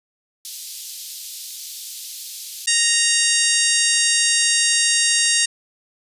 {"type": "high-pass noise", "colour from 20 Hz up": "pink", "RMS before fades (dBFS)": -33, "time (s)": [0.45, 2.66], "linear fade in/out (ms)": 0, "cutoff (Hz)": 3800, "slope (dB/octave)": 24}
{"type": "harmonic tone", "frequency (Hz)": 932.3, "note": "A#5", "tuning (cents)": 0, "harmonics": [2, 3, 4, 5, 6, 7, 8, 9, 10], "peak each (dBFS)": [-24, -24, -24, -24, -24, -24, -24, -24, -24], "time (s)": [2.67, 5.46], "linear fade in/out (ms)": 10}
{"type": "clicks", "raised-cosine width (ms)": 0.3, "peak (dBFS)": -26, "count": 12, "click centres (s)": [2.94, 3.232, 3.441, 3.541, 3.937, 3.972, 4.423, 4.733, 5.114, 5.189, 5.258, 5.43]}
{"effects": ["resampled to 32000 Hz"]}